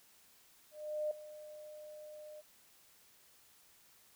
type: tone with ADSR envelope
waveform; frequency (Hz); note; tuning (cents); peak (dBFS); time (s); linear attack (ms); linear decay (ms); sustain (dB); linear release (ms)
sine; 606; D#5; -46; -32; 0.71-2.42; 400; 4; -16; 26
effects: white hiss -65 dBFS RMS until 4.15 s